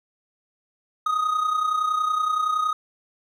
triangle tone with amplitude modulation, 1249 Hz, D#6, 6 cents sharp, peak -16 dBFS, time 1.06-2.73 s, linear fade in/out 5 ms, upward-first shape sine, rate 30.7 Hz, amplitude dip 60%, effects none

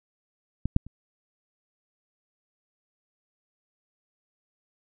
clicks, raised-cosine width 5 ms, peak -14 / -6 / -30 dBFS, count 3, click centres 0.656 / 0.764 / 0.866 s, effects none

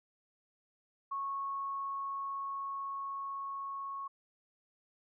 sine tone with level ramp, 1101 Hz, C#6, 12 cents flat, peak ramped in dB -34 to -38 dBFS, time 1.11-4.08 s, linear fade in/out 10 ms, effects none

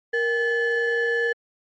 triangle ring-modulated tone, 632 Hz, D#5, 27 cents sharp, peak -15 dBFS, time 0.13-1.33 s, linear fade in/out 10 ms, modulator 1100 Hz, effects MP3 32 kbps

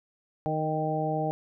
harmonic tone with a mistuned harmonic, 155.2 Hz, D#3, 4 cents flat, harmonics 1 / 2 / 3 / 4 / 5, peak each -31 / -34 / -34 / -32 / -31 dBFS, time 0.46-1.31 s, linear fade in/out 0 ms, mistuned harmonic 5, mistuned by +16 cents, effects none

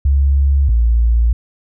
sine tone pair in turn, 69.3 / 57.67 Hz, C#2 / A#1, 0 / -18 cents, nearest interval minor third, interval 318 cents, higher first, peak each -9 dBFS, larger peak neither, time 0.05-0.69 / 0.69-1.33 s, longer neither, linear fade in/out 5 ms, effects none

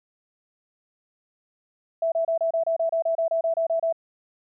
sine tone bursts, 659.3 Hz, E5, in tune, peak -20 dBFS, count 15, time 2.02-3.926 s, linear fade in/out 5 ms, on 100 ms, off 29 ms, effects none

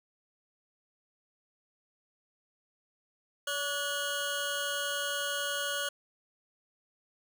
25% pulse tone cluster, 569 / 1458 / 3242 Hz, C#5 / F#6 / G#7, +45 / -26 / -42 cents, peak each -33 / -30 / -35 dBFS, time 3.47-5.89 s, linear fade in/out 5 ms, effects none

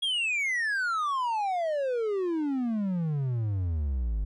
triangle exponential sweep, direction down, 3337 to 48.79 Hz, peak -24 dBFS, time 0.02-4.25 s, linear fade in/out 10 ms, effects resampled to 24000 Hz

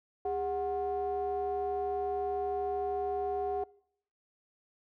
triangle ring-modulated tone, 166.2 Hz, E3, 15 cents sharp, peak -25 dBFS, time 0.25-3.64 s, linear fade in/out 5 ms, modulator 571 Hz, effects noise-tail reverb RT60 0.7 s tail -24 dB re dry

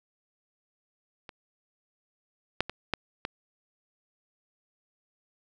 clicks, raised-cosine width 0.3 ms, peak -26 / -8 / -19 / -10 / -15 dBFS, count 5, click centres 1.292 / 2.606 / 2.696 / 2.937 / 3.251 s, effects none

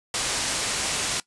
white low-pass noise, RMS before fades -27 dBFS, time 0.14-1.2 s, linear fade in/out 2 ms, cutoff 9200 Hz, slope 24 dB/octave, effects noise-tail reverb RT60 0.1 s tail -19 dB re dry + resampled to 24000 Hz

